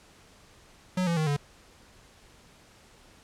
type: tone with pitch steps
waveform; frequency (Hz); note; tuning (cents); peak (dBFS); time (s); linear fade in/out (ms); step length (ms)
square; 183.7 / 169.43 / 156.27 / 144.13; F#3 / E3 / D#3 / D3; -12 / +48 / +8 / -32; -25; 0.97-1.366; 5; 99
effects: pink hiss -56 dBFS RMS until 3.23 s + low-pass 9000 Hz 12 dB/octave